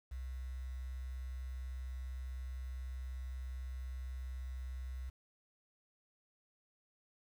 sine tone with quantisation, 64.1 Hz, C2, 35 cents flat, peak -40 dBFS, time 0.11-5.1 s, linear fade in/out 10 ms, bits 10, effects none

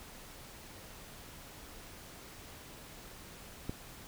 click, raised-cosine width 3 ms, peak -23 dBFS, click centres 3.695 s, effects pink hiss -51 dBFS RMS until 4.07 s

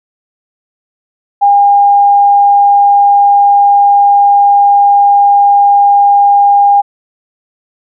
sine tone, 808 Hz, G#5, 48 cents flat, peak -3 dBFS, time 1.41-6.82 s, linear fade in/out 20 ms, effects none

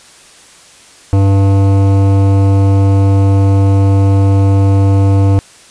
sine tone with hard clipping, 98 Hz, G2, in tune, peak -8 dBFS, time 1.13-5.39 s, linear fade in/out 0 ms, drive 15 dB, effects white hiss -40 dBFS RMS until 5.7 s + resampled to 22050 Hz

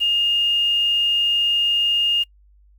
sine tone with quantisation, 2833 Hz, F7, 24 cents sharp, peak -16 dBFS, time 0-2.24 s, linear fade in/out 20 ms, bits 7, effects noise-tail reverb RT60 0.1 s tail -25 dB re dry + added 50 Hz sine -50 dBFS peak until 2.78 s

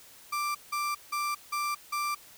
35% pulse tone bursts, 1178 Hz, D6, 5 cents sharp, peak -27 dBFS, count 5, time 0.32-2.15 s, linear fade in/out 10 ms, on 230 ms, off 170 ms, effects white hiss -53 dBFS RMS until 2.37 s

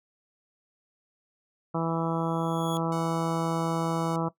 harmonic tone, 164.81 Hz, E3, in tune, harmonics 1 / 2 / 3 / 4 / 5 / 6 / 7 / 8, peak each -29 / -32 / -34 / -35 / -36 / -37 / -37 / -38 dBFS, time 1.74-4.29 s, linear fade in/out 10 ms
sawtooth tone with exponential growth, 3361 Hz, G#7, 20 cents sharp, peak -32 dBFS, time 1.89-2.77 s, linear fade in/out 0 ms, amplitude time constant 190 ms
5% pulse tone, 740 Hz, F#5, in tune, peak -31 dBFS, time 2.92-4.16 s, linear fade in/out 2 ms
effects noise-tail reverb RT60 0.1 s tail -17 dB re dry

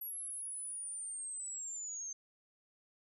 sine linear sweep, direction down, 11490 to 6272 Hz, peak -40 dBFS, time 0.01-2.13 s, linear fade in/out 5 ms, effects none

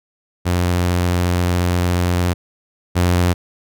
sawtooth tone pair in turn, 88.6 / 88.6 Hz, F2 / F2, +25 / +25 cents, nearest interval unison, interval 0 cents, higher neither, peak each -11 / -9 dBFS, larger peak second, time 0.45-2.34 / 2.95-3.34 s, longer first, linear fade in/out 20 ms, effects none

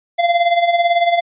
square tone with tremolo, 690 Hz, F5, 21 cents flat, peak -10 dBFS, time 0.18-1.21 s, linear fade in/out 20 ms, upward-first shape sine, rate 18 Hz, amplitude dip 65%, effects resampled to 8000 Hz

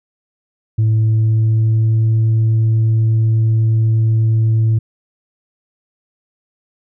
sine tone with pitch glide, 110 to 111.47 Hz, A2 to A2, 0 to +23 cents, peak -8 dBFS, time 0.78-4.79 s, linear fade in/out 10 ms, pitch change +23 cents, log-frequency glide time 0.9-2.12 s, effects tanh soft clip ceiling -9 dBFS

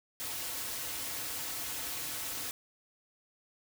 white noise with comb filter, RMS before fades -38 dBFS, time 0.2-2.51 s, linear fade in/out 0 ms, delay 5 ms, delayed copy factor -0.75, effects none

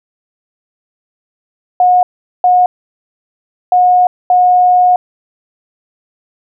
sine tone bursts at uneven times, 724 Hz, F#5, 38 cents flat, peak -5 dBFS, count 4, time 1.8-2.03 / 2.44-2.66 / 3.72-4.07 / 4.3-4.96 s, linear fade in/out 2 ms, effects none

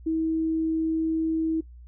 sine tone, 321.5 Hz, E4, 43 cents flat, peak -22 dBFS, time 0.06-1.61 s, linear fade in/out 10 ms, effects noise-tail reverb RT60 0.1 s tail -19 dB re dry + added 60 Hz sine -43 dBFS peak until 1.87 s

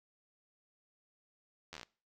slowing click train, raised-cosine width 0.2 ms, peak -28 dBFS, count 8, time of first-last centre 1.73-1.831 s, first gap 11 ms, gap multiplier 1.09, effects noise-tail reverb RT60 0.4 s tail -23 dB re dry

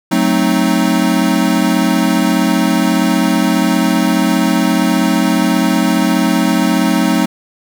square chord, F# diminished seventh, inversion none, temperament equal, 185 / 220 / 261.6 / 311.1 Hz, F#3 / A3 / C4 / Eb4, 0 / 0 / 0 / 0 cents, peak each -17 dBFS, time 0.11-7.26 s, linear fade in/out 10 ms, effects none

